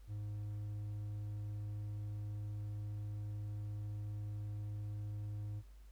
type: tone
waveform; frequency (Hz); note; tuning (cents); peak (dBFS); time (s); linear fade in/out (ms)
triangle; 103.9; G#2; +1; -38; 0.07-5.63; 50
effects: added 50 Hz sine -54 dBFS peak until 5.91 s + pink hiss -72 dBFS RMS until 5.91 s